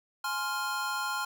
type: chord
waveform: square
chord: F minor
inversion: first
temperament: just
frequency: 838.1 / 1047.7 / 1396.9 Hz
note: Ab5 / C6 / F6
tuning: +16 / +2 / 0 cents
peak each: -38 / -36 / -34 dBFS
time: 0.24-1.25 s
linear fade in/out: 5 ms
effects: none